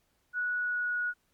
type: tone with pitch glide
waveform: sine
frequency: 1468 to 1457 Hz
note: F#6 to F#6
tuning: -14 to -27 cents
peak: -28 dBFS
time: 0.33-1.14 s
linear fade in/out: 50 ms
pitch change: -13 cents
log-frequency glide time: 0.55-0.98 s
effects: pink hiss -73 dBFS RMS until 1.33 s + MP3 96 kbps